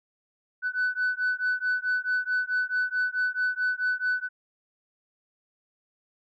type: beating tone pair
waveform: sine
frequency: 1495 / 1499.6 Hz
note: F#6 / F#6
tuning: +17 / +23 cents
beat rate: 4.6 Hz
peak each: -26 dBFS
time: 0.62-4.29 s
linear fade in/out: 50 ms
effects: tanh soft clip ceiling -20 dBFS